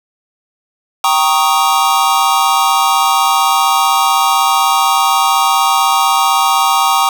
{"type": "chord", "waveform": "square", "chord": "Eb dominant seventh", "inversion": "first", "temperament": "equal", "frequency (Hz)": [784, 932.3, 1108.7, 1244.5], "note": ["G5", "Bb5", "Db6", "Eb6"], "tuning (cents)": [0, 0, 0, 0], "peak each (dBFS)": -16, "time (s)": [1.04, 7.09], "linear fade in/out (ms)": 2, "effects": []}